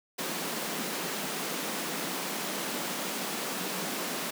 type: high-pass noise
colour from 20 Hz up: pink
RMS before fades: -34 dBFS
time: 0.18-4.31 s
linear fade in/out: 10 ms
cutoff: 170 Hz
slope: 48 dB/octave
effects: none